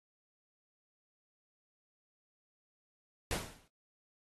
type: noise with exponential decay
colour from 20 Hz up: pink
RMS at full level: -33 dBFS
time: 3.31-3.68 s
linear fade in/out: 1 ms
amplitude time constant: 80 ms
effects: AAC 32 kbps